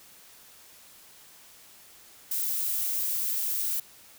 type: noise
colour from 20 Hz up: violet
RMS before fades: -29 dBFS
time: 2.31-3.8 s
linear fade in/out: 5 ms
effects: white hiss -53 dBFS RMS until 4.18 s